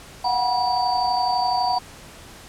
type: tone cluster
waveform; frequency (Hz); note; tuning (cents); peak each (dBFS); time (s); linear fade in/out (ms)
sine; 715 / 747 / 967 / 4614; F5 / F#5 / B5 / D8; +41 / +16 / -37 / -31; -27 / -22 / -23 / -28; 0.24-1.79; 10
effects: pink hiss -43 dBFS RMS until 2.48 s + low-pass 11000 Hz 12 dB/octave